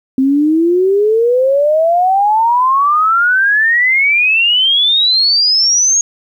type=exponential sweep; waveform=sine; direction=up; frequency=260.1 to 6645 Hz; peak=-8 dBFS; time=0.18-6.01 s; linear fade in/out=2 ms; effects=8-bit